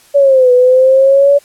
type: exponential two-way sweep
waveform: sine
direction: down then up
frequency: 572 to 493.9 to 572 Hz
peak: -4 dBFS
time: 0.14-1.39 s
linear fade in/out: 20 ms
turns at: 0.52 s
effects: white hiss -45 dBFS RMS until 1.44 s + low-pass 12000 Hz 12 dB/octave